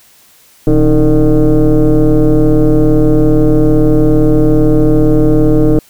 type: tone with frequency modulation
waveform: sine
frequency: 164.81 Hz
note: E3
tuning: in tune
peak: -3 dBFS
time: 0.67-5.79 s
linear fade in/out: 2 ms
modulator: 146 Hz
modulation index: 2.1
effects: tanh soft clip ceiling -2 dBFS + white hiss -45 dBFS RMS until 5.89 s